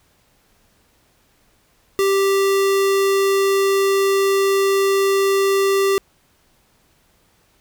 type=tone; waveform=square; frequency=392 Hz; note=G4; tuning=in tune; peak=-15 dBFS; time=1.99-5.98 s; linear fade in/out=0 ms; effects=pink hiss -59 dBFS RMS until 7.6 s